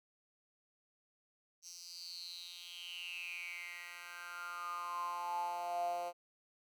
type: tone with high-pass filter sweep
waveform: 10% pulse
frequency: 174.61 Hz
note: F3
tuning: in tune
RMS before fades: -43 dBFS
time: 1.62-6.13 s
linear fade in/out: 50 ms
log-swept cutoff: 5700 to 600 Hz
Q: 9.6
effects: none